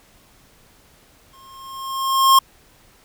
square tone with exponential growth, 1071 Hz, C6, 40 cents sharp, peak -8 dBFS, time 1.33-2.39 s, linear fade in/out 5 ms, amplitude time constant 230 ms, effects pink hiss -53 dBFS RMS until 3.04 s

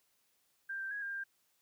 sine tone with pitch steps, 1586 / 1569 / 1657 / 1601 / 1592 Hz, G6 / G6 / G#6 / G6 / G6, +20 / +1 / -4 / +36 / +26 cents, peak -37 dBFS, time 0.69-1.24 s, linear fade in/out 10 ms, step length 110 ms, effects white hiss -75 dBFS RMS until 1.61 s + high-pass 60 Hz 12 dB/octave

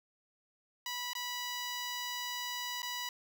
10% pulse tone with dropouts, 980 Hz, B5, 14 cents flat, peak -28 dBFS, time 0.86-3.09 s, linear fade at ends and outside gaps 2 ms, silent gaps 1.133-1.151 / 2.82-2.829 s, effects none

